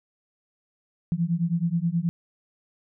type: beating tone pair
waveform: sine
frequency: 164.81 / 174.21 Hz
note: E3 / F3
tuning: 0 / -4 cents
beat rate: 9.4 Hz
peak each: -25 dBFS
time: 1.12-2.09 s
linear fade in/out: 0 ms
effects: none